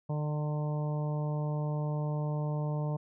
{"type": "harmonic tone", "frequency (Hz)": 150, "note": "D3", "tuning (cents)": 37, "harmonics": [1, 2, 3, 4, 5, 6, 7], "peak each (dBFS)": [-30, -44, -43, -41, -48, -45, -50], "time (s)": [0.09, 2.97], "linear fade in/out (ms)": 10, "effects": []}